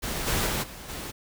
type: noise with level steps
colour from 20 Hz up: pink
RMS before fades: -31 / -26 / -28 / -42 / -36 dBFS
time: 0.02-1.12 s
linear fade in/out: 20 ms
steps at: 0.26 / 0.46 / 0.62 / 0.88 s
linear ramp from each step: 20 ms
effects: none

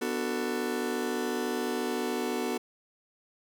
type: chord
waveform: 40% pulse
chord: B minor seventh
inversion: none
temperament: just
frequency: 246.9 / 296.3 / 370.4 / 444.5 Hz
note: B3 / D4 / F#4 / A4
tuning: 0 / +15 / +2 / +18 cents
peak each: -33 / -37 / -33 / -34 dBFS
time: 0.01-2.58 s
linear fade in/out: 10 ms
effects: none

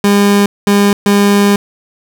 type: tone bursts at uneven times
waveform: 30% pulse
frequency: 202.4 Hz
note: G#3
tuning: 44 cents flat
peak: -4 dBFS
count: 3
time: 0.04-0.46 / 0.67-0.93 / 1.06-1.56 s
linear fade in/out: 2 ms
effects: none

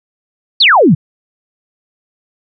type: exponential sweep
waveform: sine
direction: down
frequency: 4786 to 130.81 Hz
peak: -4 dBFS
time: 0.6-0.95 s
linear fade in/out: 10 ms
effects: none

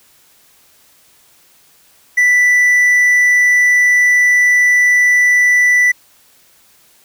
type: tone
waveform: triangle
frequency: 1975.5 Hz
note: B6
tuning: in tune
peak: -6 dBFS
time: 2.17-5.92 s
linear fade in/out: 10 ms
effects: white hiss -50 dBFS RMS until 7.04 s

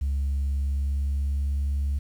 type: tone with pitch glide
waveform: sine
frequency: 69.3 to 70.35 Hz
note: C#2 to C#2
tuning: 0 to +26 cents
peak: -21 dBFS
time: 0.01-1.99 s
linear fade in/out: 10 ms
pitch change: +26 cents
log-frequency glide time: 0.41-1.63 s
effects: tanh soft clip ceiling -21 dBFS + 9-bit

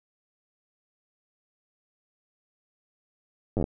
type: slowing click train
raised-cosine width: 2 ms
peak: -14 dBFS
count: 7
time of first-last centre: 3.57-3.641 s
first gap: 9 ms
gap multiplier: 1.11
effects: none

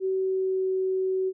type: tone with pitch glide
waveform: sine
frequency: 379.7 to 376.9 Hz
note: F#4 to F#4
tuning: +45 to +32 cents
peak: -23 dBFS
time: 0-1.33 s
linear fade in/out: 50 ms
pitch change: -13 cents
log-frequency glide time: 0.12-0.7 s
effects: none

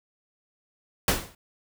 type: noise with exponential decay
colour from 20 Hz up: pink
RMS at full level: -18 dBFS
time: 1.08-1.35 s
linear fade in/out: 2 ms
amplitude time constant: 58 ms
effects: none

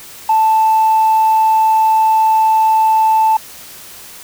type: tone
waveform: sine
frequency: 880 Hz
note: A5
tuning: in tune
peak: -7 dBFS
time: 0.29-3.37 s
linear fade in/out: 5 ms
effects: tanh soft clip ceiling -5 dBFS + white hiss -35 dBFS RMS until 4.23 s

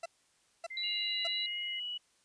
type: tone bursts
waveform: 40% pulse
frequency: 672 Hz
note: E5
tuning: 33 cents sharp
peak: -36 dBFS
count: 3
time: 0.03-1.274 s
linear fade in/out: 5 ms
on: 28 ms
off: 580 ms
type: tone with vibrato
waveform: sine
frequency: 2079 Hz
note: C7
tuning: 12 cents flat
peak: -40 dBFS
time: 0.7-1.8 s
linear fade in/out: 10 ms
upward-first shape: triangle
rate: 1.4 Hz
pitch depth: 29 cents each way
type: tone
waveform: sine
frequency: 3951 Hz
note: B7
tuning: in tune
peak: -34 dBFS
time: 0.77-1.46 s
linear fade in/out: 2 ms
type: tone with pitch glide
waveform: sine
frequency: 2839 to 2936 Hz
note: F7 to F#7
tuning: +28 to -14 cents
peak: -36 dBFS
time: 0.83-1.98 s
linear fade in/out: 10 ms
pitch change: +58 cents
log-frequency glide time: 1.09-1.81 s
effects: white hiss -70 dBFS RMS until 2.24 s + resampled to 22050 Hz

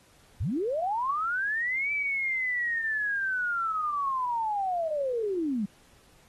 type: linear two-way sweep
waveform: sine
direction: up then down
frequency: 62.8 to 2326 to 188.9 Hz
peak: -26 dBFS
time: 0.4-5.66 s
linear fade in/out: 10 ms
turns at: 1.92 s
effects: pink hiss -60 dBFS RMS until 6.28 s + AAC 32 kbps

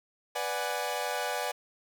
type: chord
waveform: sawtooth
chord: G# half-diminished seventh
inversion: first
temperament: equal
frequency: 493.9 / 587.3 / 740 / 830.6 Hz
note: B4 / D5 / F#5 / G#5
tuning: 0 / 0 / 0 / 0 cents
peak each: -33 / -32 / -32 / -32 dBFS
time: 0.35-1.52 s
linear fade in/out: 10 ms
effects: none

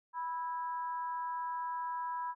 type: harmonic tone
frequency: 328.1 Hz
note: E4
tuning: 8 cents flat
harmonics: 3 / 4 / 5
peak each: -35 / -48 / -49 dBFS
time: 0.13-2.35 s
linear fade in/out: 50 ms
effects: none

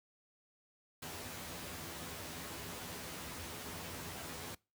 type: noise with comb filter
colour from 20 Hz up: pink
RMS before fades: -45 dBFS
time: 1.02-4.55 s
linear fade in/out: 5 ms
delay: 12 ms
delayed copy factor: +0.65
effects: noise-tail reverb RT60 0.3 s tail -25 dB re dry + high-pass 80 Hz 12 dB/octave

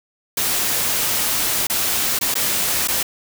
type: noise with dropouts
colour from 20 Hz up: white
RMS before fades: -20 dBFS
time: 0.37-3.03 s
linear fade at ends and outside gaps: 5 ms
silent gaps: 1.67-1.698 / 2.19-2.211 / 2.342-2.353 / 2.875-2.883 s
effects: none

